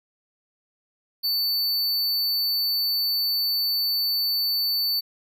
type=tone; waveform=square; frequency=4500 Hz; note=C#8; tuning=25 cents sharp; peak=-22 dBFS; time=1.23-5.01 s; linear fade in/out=20 ms; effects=none